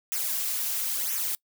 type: noise with flanger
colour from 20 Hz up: blue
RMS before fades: -29 dBFS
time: 0.12-1.35 s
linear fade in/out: 0 ms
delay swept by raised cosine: 0.22 to 4.62 ms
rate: 0.99 Hz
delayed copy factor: -0.8
effects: noise-tail reverb RT60 0.1 s tail -25 dB re dry